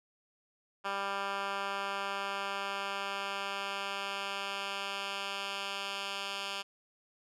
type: tone with band-pass filter sweep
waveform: 10% pulse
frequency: 197.8 Hz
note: G3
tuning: 16 cents sharp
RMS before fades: -37 dBFS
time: 0.84-6.63 s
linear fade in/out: 20 ms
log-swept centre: 1600 to 3200 Hz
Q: 1.2
effects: none